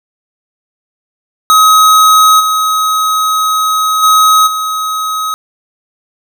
square tone with level steps, 1269 Hz, D#6, 34 cents sharp, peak -4 / -10 / -5 / -14 dBFS, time 1.5-5.34 s, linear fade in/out 0 ms, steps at 2.39 / 4.02 / 4.46 s, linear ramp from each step 20 ms, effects none

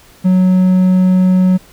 triangle tone, 184.7 Hz, F#3, 3 cents flat, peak -5 dBFS, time 0.24-1.58 s, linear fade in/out 20 ms, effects pink hiss -44 dBFS RMS until 1.72 s

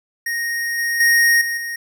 square tone with level steps, 1864.7 Hz, A#6, in tune, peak -21 / -19 / -12 / -21 / -25 dBFS, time 0.26-1.76 s, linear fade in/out 5 ms, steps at 0.78 / 1 / 1.41 / 1.57 s, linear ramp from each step 5 ms, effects none

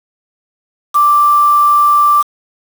sine tone with quantisation, 1174.7 Hz, D6, in tune, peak -6 dBFS, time 0.94-2.23 s, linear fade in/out 20 ms, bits 4, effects none

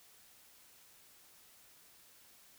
silence, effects white hiss -62 dBFS RMS until 2.58 s

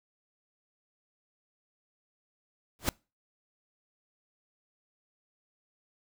pink noise with exponential growth, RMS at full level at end -24 dBFS, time 2.79-2.89 s, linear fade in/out 0 ms, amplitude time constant 20 ms, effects noise-tail reverb RT60 0.3 s tail -26 dB re dry

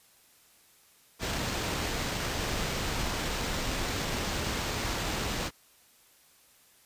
pink noise with sample-and-hold, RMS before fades -32 dBFS, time 1.19-5.51 s, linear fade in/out 50 ms, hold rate 11025 Hz, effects white hiss -61 dBFS RMS until 6.85 s + resampled to 32000 Hz

